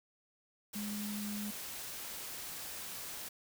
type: tone in noise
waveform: sine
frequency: 207.7 Hz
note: G#3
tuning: in tune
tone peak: -38 dBFS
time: 0.75-1.51 s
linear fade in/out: 10 ms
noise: white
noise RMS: -44 dBFS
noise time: 0.73-3.29 s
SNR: +3 dB
effects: none